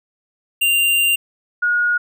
square / sine tone pair in turn, 2784 / 1442.8 Hz, F7 / F#6, -6 / -44 cents, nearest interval major seventh, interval 1138 cents, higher first, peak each -14 dBFS, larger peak neither, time 0.61-1.16 / 1.62-1.98 s, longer first, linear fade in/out 10 ms, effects none

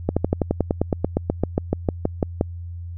slowing click train, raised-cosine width 2 ms, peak -5 dBFS, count 20, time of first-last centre 0.09-2.411 s, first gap 76 ms, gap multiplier 1.05, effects added 86 Hz sine -30 dBFS peak until 2.97 s

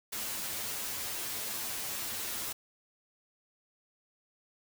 white noise with comb filter, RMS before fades -37 dBFS, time 0.12-2.53 s, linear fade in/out 10 ms, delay 9.1 ms, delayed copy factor +1, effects none

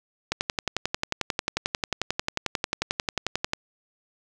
click train, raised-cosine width 0.2 ms, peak -7 dBFS, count 37, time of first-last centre 0.32-3.534 s, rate 11.2 Hz, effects none

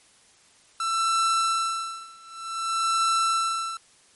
45% pulse tone with tremolo, 1336 Hz, E6, 23 cents sharp, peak -20 dBFS, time 0.8-3.77 s, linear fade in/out 2 ms, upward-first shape sine, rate 0.54 Hz, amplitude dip 95%, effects white hiss -57 dBFS RMS until 4.15 s + MP3 48 kbps

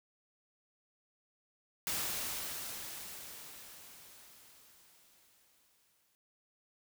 white noise with exponential decay, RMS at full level -35 dBFS, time 1.87-6.15 s, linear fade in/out 0 ms, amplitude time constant 930 ms, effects none

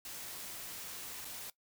white noise with dropouts, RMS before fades -45 dBFS, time 0.05-1.5 s, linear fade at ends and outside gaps 2 ms, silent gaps 1.247-1.251 s, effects noise-tail reverb RT60 0.1 s tail -19 dB re dry

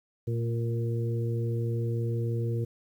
harmonic tone with a mistuned harmonic, 116.54 Hz, A#2, in tune, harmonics 1 / 2 / 3 / 4, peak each -27 / -40 / -37 / -37 dBFS, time 0.27-2.65 s, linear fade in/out 10 ms, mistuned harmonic 2, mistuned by -22 cents, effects 10-bit

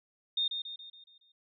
sine tone with echo, 3662 Hz, A#7, 32 cents flat, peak -27 dBFS, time 0.37-0.48 s, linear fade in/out 5 ms, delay 140 ms, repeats 6, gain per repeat -6 dB, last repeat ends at 1.32 s, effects none

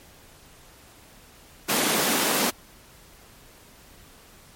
pink high-pass noise, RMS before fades -23 dBFS, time 1.68-2.51 s, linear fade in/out 20 ms, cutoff 200 Hz, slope 24 dB/octave, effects pink hiss -51 dBFS RMS until 4.55 s + MP3 64 kbps

